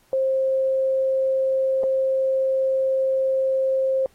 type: tone with dropouts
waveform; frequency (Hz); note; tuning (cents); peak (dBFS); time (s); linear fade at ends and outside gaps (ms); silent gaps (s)
sine; 530; C5; +22; -18; 0.13-4.06; 1; 1.834-1.838
effects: pink hiss -60 dBFS RMS until 4.14 s + AAC 48 kbps